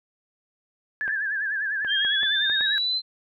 sine tone with vibrato, 1661.2 Hz, G#6, in tune, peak -24 dBFS, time 1.01-2.78 s, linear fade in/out 0 ms, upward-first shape sine, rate 10 Hz, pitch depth 99 cents each way
clicks, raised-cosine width 0.5 ms, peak -22 dBFS, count 6, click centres 1.079 / 1.848 / 2.049 / 2.232 / 2.498 / 2.609 s
sine tone with exponential decay, 1760 Hz, A6, in tune, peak -26 dBFS, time 1.09-1.29 s, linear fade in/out 1 ms, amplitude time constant 42 ms
sine linear sweep, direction up, 3136 to 4109 Hz, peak -22 dBFS, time 1.87-3.02 s, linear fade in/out 50 ms
effects none

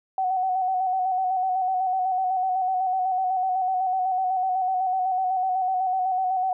sine tone with vibrato, 748 Hz, F#5, 19 cents sharp, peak -21 dBFS, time 0.18-6.53 s, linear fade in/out 2 ms, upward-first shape square, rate 8 Hz, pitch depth 33 cents each way, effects none

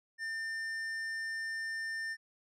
sine tone with hard clipping, 1800 Hz, A6, 39 cents sharp, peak -37 dBFS, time 0.18-2.17 s, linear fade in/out 50 ms, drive 8 dB, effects none

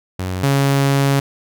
sawtooth tone pair in turn, 92.5 / 138.59 Hz, F#2 / C#3, 0 / 0 cents, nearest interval perfect fifth, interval 700 cents, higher second, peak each -17 / -9 dBFS, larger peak second, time 0.19-0.43 / 0.43-1.2 s, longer second, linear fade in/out 5 ms, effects none

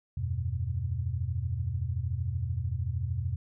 sine chord, E minor, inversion none, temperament equal with one note detuned, 82.41 / 95.65 / 123.47 Hz, E2 / G2 / B2, 0 / -42 / 0 cents, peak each -33 dBFS, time 0.17-3.36 s, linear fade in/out 5 ms, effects none

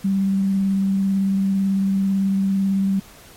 sine tone with vibrato, 194.5 Hz, G3, 13 cents flat, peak -16 dBFS, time 0.04-3 s, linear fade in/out 10 ms, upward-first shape sine, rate 18 Hz, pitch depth 14 cents each way, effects pink hiss -45 dBFS RMS until 3.36 s + MP3 64 kbps

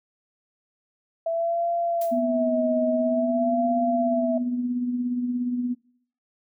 sine tone with vibrato, 659.3 Hz, E5, in tune, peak -22 dBFS, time 1.26-4.38 s, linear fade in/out 5 ms, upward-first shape sine, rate 0.5 Hz, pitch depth 67 cents each way
blue noise with exponential decay, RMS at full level -35 dBFS, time 2.01-2.22 s, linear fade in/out 5 ms, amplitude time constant 44 ms
sine tone with tremolo, 245.7 Hz, B3, 9 cents flat, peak -21 dBFS, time 2.11-5.75 s, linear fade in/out 20 ms, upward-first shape triangle, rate 17 Hz, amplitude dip 50%
effects noise-tail reverb RT60 0.6 s tail -22 dB re dry

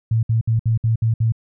sine tone bursts, 113 Hz, A2, 47 cents sharp, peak -14 dBFS, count 7, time 0.11-1.322 s, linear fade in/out 5 ms, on 120 ms, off 62 ms, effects none

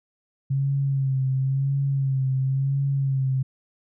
sine tone with vibrato, 135.3 Hz, C#3, 42 cents flat, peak -20 dBFS, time 0.5-3.43 s, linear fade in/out 10 ms, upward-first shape sine, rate 0.96 Hz, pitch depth 44 cents each way, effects none

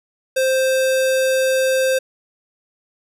square tone with low-pass filter, 524 Hz, C5, 2 cents sharp, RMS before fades -17 dBFS, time 0.36-1.99 s, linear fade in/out 10 ms, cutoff 12000 Hz, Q 1.2, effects none

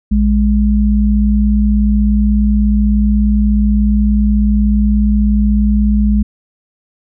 sine tone pair together, 58.28 / 207.7 Hz, A#1 / G#3, 0 / 0 cents, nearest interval octave + minor seventh, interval 2200 cents, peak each -11 dBFS, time 0.11-6.23 s, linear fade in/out 10 ms, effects none

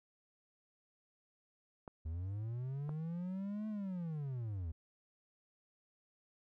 clicks, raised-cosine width 1 ms, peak -33 dBFS, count 2, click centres 1.878 / 2.893 s
triangle linear two-way sweep, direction up then down, 76.2 to 217.9 to 76.2 Hz, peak -36 dBFS, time 2.05-4.72 s, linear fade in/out 10 ms, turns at 3.68 s
effects none

